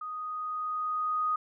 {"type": "tone with level ramp", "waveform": "sine", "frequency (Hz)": 1244.5, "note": "D#6", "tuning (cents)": 0, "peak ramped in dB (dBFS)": [-35, -25], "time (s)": [0.01, 1.36], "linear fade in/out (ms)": 5, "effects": []}